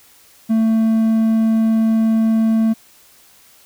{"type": "tone", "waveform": "triangle", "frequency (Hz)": 222.9, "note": "A3", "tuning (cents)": 23, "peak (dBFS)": -10, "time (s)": [0.49, 2.74], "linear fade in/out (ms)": 20, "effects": ["white hiss -49 dBFS RMS until 3.65 s"]}